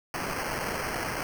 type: noise with sample-and-hold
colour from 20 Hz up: violet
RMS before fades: -32 dBFS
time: 0.14-1.23 s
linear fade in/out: 0 ms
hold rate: 3675 Hz
effects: none